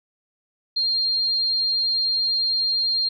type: tone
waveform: sine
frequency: 4203 Hz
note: C8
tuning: 7 cents sharp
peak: -19 dBFS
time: 0.76-3.09 s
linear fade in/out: 10 ms
effects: none